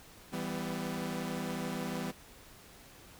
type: chord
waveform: sawtooth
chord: E minor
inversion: none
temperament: equal with one note detuned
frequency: 164.81 / 196 / 250.4 Hz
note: E3 / G3 / B3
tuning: 0 / 0 / +24 cents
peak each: -36 / -35 / -35 dBFS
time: 0.32-2.12 s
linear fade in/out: 20 ms
effects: pink hiss -55 dBFS RMS until 3.19 s